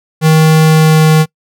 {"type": "tone with pitch glide", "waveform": "square", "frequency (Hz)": [157.7, 156.7], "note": ["D#3", "D#3"], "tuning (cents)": [24, 13], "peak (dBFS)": -5, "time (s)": [0.21, 1.26], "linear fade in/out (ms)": 50, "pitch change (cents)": -11, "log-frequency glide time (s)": [0.64, 1.09], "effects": ["noise-tail reverb RT60 0.1 s tail -25 dB re dry"]}